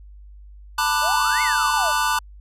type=chord; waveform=square; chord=B minor seventh; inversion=third; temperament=just; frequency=889 / 987.8 / 1185.3 / 1481.6 Hz; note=A5 / B5 / D6 / F#6; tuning=+18 / 0 / +16 / +2 cents; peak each=-25 dBFS; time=0.78-2.19 s; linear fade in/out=5 ms
type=exponential two-way sweep; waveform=sine; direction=up then down; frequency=559 to 2217 to 559 Hz; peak=-24 dBFS; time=1.01-1.93 s; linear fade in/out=50 ms; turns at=1.42 s
effects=added 50 Hz sine -40 dBFS peak until 2.4 s + resampled to 32000 Hz